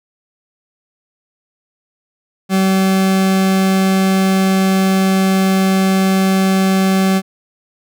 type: tone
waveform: 40% pulse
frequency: 190.9 Hz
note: G3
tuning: 46 cents flat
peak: -10 dBFS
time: 2.49-7.22 s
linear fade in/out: 50 ms
effects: none